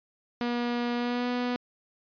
sawtooth tone with pitch glide, 240.3 to 245.8 Hz, B3 to B3, -47 to -8 cents, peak -23 dBFS, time 0.41-1.56 s, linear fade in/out 0 ms, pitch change +39 cents, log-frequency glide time 0.95-1.28 s, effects resampled to 11025 Hz

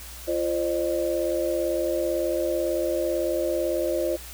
sine tone cluster, 343.4 / 530 / 608 Hz, F4 / C5 / D#5, -29 / +22 / -40 cents, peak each -27 dBFS, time 0.27-4.17 s, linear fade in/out 20 ms, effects added 60 Hz sine -42 dBFS peak until 4.33 s + white hiss -42 dBFS RMS until 4.33 s

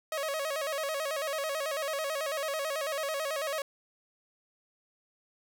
sawtooth tone with vibrato, 593 Hz, D5, 17 cents sharp, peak -27 dBFS, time 0.12-3.62 s, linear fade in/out 2 ms, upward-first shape square, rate 9.1 Hz, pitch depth 110 cents each way, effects none

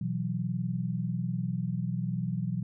sine chord, B suspended fourth, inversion none, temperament equal, 123.47 / 164.81 / 185 Hz, B2 / E3 / F#3, 0 / 0 / 0 cents, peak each -33 dBFS, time 0.01-2.63 s, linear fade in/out 5 ms, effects none

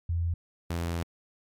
sine / sawtooth tone pair in turn, 84.8 / 84.8 Hz, E2 / E2, +50 / +50 cents, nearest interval unison, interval 0 cents, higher neither, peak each -25 dBFS, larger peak neither, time 0.09-0.34 / 0.7-1.03 s, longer second, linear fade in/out 5 ms, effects MP3 96 kbps

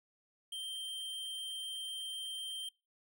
square tone, 3146 Hz, G7, 6 cents sharp, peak -40 dBFS, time 0.52-2.69 s, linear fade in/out 5 ms, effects noise-tail reverb RT60 0.3 s tail -23 dB re dry

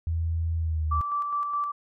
sine tone with pitch glide, 82.41 to 77.34 Hz, E2 to D#2, 0 to -10 cents, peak -24 dBFS, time 0.07-1.01 s, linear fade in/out 0 ms, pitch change -110 cents, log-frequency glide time 0.57-0.89 s
sine tone with tremolo, 1164 Hz, D6, 16 cents flat, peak -24 dBFS, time 0.91-1.72 s, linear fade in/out 10 ms, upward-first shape square, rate 4.8 Hz, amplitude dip 35%
effects none

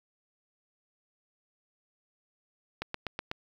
click train, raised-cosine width 0.3 ms, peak -17 dBFS, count 5, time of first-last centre 2.82-3.314 s, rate 8.09 Hz, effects 8-bit

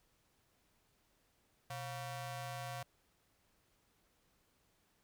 sawtooth ring-modulated tone, 417 Hz, G#4, 7 cents sharp, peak -35 dBFS, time 1.7-2.83 s, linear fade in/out 5 ms, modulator 292 Hz, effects pink hiss -75 dBFS RMS until 5.03 s

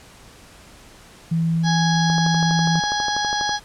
sine tone, 164.81 Hz, E3, in tune, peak -17 dBFS, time 1.31-2.8 s, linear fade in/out 10 ms
harmonic tone, 830.6 Hz, G#5, in tune, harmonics 1 / 2 / 4 / 5 / 6 / 7, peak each -23 / -26 / -29 / -30 / -31 / -31 dBFS, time 1.63-3.6 s, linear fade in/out 50 ms
click train, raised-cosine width 1 ms, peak -16 dBFS, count 18, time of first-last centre 2.1-3.493 s, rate 12.2 Hz
effects pink hiss -46 dBFS RMS until 3.64 s + low-pass 10000 Hz 12 dB/octave

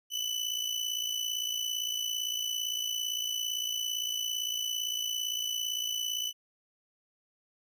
30% pulse tone with amplitude modulation, 2991 Hz, F#7, 18 cents sharp, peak -25 dBFS, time 0.1-6.33 s, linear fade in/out 50 ms, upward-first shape sine, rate 57.7 Hz, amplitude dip 65%, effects none

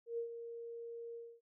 sine tone with ADSR envelope, 466 Hz, A#4, 1 cent flat, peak -35 dBFS, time 0.06-1.41 s, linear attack 120 ms, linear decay 100 ms, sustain -9 dB, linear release 260 ms, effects none

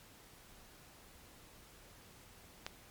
click, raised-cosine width 0.2 ms, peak -22 dBFS, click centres 2.665 s, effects pink hiss -59 dBFS RMS until 2.9 s + MP3 96 kbps

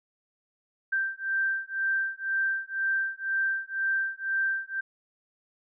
sine beating tone pair, 1568 / 1570 Hz, G6 / G6, 0 / +2 cents, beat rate 2 Hz, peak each -29 dBFS, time 0.92-4.81 s, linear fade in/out 10 ms, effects none

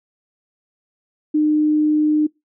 sine tone, 303.8 Hz, D#4, 41 cents flat, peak -13 dBFS, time 1.34-2.27 s, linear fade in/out 10 ms, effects noise-tail reverb RT60 0.2 s tail -24 dB re dry

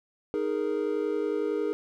triangle chord, D# suspended fourth, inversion none, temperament equal, 311.1 / 415.3 / 466.2 Hz, D#4 / G#4 / A#4, 0 / 0 / 0 cents, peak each -30 / -27 / -29 dBFS, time 0.34-1.73 s, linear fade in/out 0 ms, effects none

